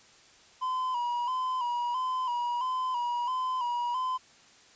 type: tone with vibrato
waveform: triangle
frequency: 992 Hz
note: B5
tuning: 7 cents sharp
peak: -26 dBFS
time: 0.61-4.18 s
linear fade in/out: 20 ms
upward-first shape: square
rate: 1.5 Hz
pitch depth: 53 cents each way
effects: white hiss -57 dBFS RMS until 4.75 s + resampled to 16000 Hz